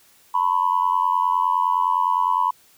sine tone with amplitude modulation, 992 Hz, B5, 7 cents sharp, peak -12 dBFS, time 0.34-2.51 s, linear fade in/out 10 ms, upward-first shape sine, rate 89.8 Hz, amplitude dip 100%, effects tanh soft clip ceiling -8 dBFS + white hiss -55 dBFS RMS until 2.77 s

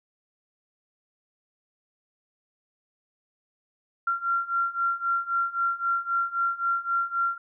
sine beating tone pair, 1373 / 1376.8 Hz, F6 / F6, -30 / -25 cents, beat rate 3.8 Hz, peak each -28 / -26 dBFS, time 4.07-7.38 s, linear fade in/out 5 ms, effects none

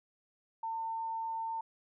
sine tone, 902 Hz, A5, 43 cents sharp, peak -34 dBFS, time 0.63-1.61 s, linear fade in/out 5 ms, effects none

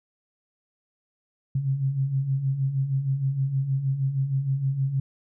sine beating tone pair, 130.81 / 137.21 Hz, C3 / C#3, 0 / -17 cents, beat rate 6.4 Hz, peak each -30 / -23 dBFS, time 1.55-5 s, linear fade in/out 5 ms, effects none

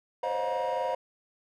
triangle tone cluster, 519 / 543 / 617 / 714 / 953 Hz, C5 / C#5 / D#5 / F5 / A#5, -14 / -36 / -15 / +38 / +38 cents, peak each -30 / -35 / -32 / -31 / -30 dBFS, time 0.23-0.95 s, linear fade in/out 5 ms, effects tanh soft clip ceiling -20 dBFS

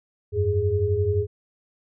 sine tone cluster, 88.5 / 100.1 / 415.1 Hz, F2 / G2 / G#4, +23 / +37 / -1 cents, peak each -25 / -24 / -23 dBFS, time 0.32-1.27 s, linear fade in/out 50 ms, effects none

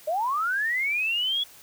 sine linear sweep, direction up, 584 to 3405 Hz, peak -23 dBFS, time 0.07-1.44 s, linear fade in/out 10 ms, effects white hiss -50 dBFS RMS until 1.62 s

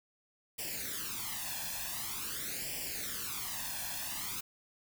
white noise with flanger, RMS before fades -39 dBFS, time 0.58-4.41 s, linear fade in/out 10 ms, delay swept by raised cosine 0.38 to 1.19 ms, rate 0.46 Hz, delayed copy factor +0.8, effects none

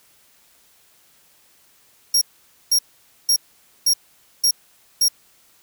sawtooth tone bursts, 5590 Hz, F8, 1 cent sharp, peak -11 dBFS, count 6, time 2.14-5.084 s, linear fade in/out 5 ms, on 74 ms, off 500 ms, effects white hiss -56 dBFS RMS until 5.62 s

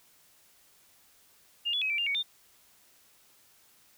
sine tone with pitch steps, 2821 / 3414 / 2545 / 2337 / 2802 / 2239 / 3605 Hz, F7 / G#7 / D#7 / D7 / F7 / C#7 / A7, +17 / +47 / +39 / -9 / +5 / +17 / +41 cents, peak -27 dBFS, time 1.65-2.231 s, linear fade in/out 20 ms, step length 83 ms, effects white hiss -62 dBFS RMS until 3.97 s

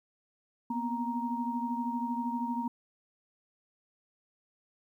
sine tone cluster, 238.3 / 251 / 935 Hz, A#3 / B3 / A#5, +38 / +28 / +5 cents, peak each -34 / -37 / -34 dBFS, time 0.7-2.68 s, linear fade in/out 5 ms, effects 11-bit

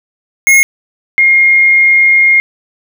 square / sine tone pair in turn, 2158 / 2134 Hz, C#7 / C7, -47 / +34 cents, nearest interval unison, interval 19 cents, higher first, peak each -4 dBFS, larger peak neither, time 0.47-0.63 / 1.18-2.4 s, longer second, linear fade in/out 0 ms, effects none

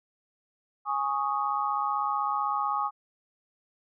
sine chord, Ab suspended fourth, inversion none, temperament equal, 830.6 / 1108.7 / 1244.5 Hz, Ab5 / Db6 / Eb6, 0 / 0 / 0 cents, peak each -30 dBFS, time 0.85-2.91 s, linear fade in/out 50 ms, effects none

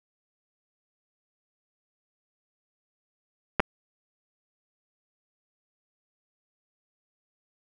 clicks, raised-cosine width 0.5 ms, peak -6 dBFS, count 2, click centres 3.597 / 3.602 s, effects none

